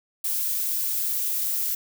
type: noise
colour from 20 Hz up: violet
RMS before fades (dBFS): -26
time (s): 0.24-1.75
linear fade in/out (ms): 5
effects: none